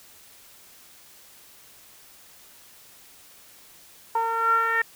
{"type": "tone with low-pass filter sweep", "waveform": "10% pulse", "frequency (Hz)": 455.8, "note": "A#4", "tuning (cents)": -39, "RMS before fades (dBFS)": -23, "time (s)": [4.15, 4.82], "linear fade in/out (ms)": 5, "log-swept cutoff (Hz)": [980, 1800], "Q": 8.2, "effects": ["white hiss -51 dBFS RMS until 4.95 s"]}